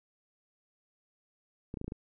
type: clicks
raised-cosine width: 3 ms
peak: -25 dBFS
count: 6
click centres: 1.741 / 1.772 / 1.814 / 1.844 / 1.88 / 1.921 s
effects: none